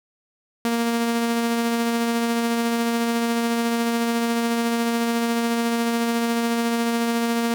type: tone with tremolo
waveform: sawtooth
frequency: 233.1 Hz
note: A#3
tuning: in tune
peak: -15 dBFS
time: 0.65-7.54 s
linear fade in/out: 0 ms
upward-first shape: sine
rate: 14 Hz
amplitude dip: 25%
effects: none